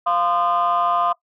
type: tone cluster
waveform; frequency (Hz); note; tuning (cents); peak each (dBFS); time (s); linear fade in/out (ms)
sine; 697 / 1035 / 1222; F5 / C6 / D#6; -4 / -19 / -32; -20; 0.06-1.13; 10
effects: noise-tail reverb RT60 0.1 s tail -19 dB re dry + tanh soft clip ceiling -11 dBFS